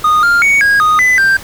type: tone with pitch steps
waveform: triangle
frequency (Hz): 1233 / 1400 / 2236 / 1639 / 1241 / 2006 / 1576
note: D#6 / F6 / C#7 / G#6 / D#6 / B6 / G6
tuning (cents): -16 / +4 / +14 / -23 / -5 / +26 / +9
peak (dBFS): -5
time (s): 0.04-1.37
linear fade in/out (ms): 5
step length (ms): 190
effects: pink hiss -31 dBFS RMS until 1.43 s